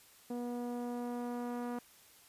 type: tone with low-pass filter sweep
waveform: sawtooth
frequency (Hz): 242.1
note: B3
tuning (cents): -34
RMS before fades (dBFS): -39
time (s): 0.3-1.79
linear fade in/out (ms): 5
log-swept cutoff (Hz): 640 to 1200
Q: 1.1
effects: white hiss -61 dBFS RMS until 2.28 s + resampled to 32000 Hz